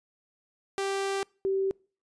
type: tone pair in turn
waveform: sawtooth / sine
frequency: 392 / 386.8 Hz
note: G4 / G4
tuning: 0 / -23 cents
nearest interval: unison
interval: 23 cents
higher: first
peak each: -24 dBFS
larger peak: neither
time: 0.78-1.23 / 1.45-1.71 s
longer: first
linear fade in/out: 0 ms
effects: noise-tail reverb RT60 0.4 s tail -26 dB re dry + resampled to 22050 Hz